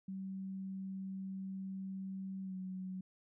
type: tone with pitch glide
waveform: sine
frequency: 191.5 to 186.69 Hz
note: G3 to F#3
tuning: -40 to +16 cents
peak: -40 dBFS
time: 0.08-3.01 s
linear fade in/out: 5 ms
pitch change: -44 cents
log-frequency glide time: 2.43-2.55 s
effects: none